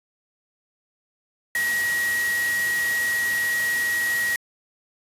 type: tone in noise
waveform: sine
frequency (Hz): 1903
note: A#6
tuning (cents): +35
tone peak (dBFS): -21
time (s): 1.55-4.36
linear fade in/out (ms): 2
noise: white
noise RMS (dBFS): -31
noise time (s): 1.55-4.36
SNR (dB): +7
effects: resampled to 32000 Hz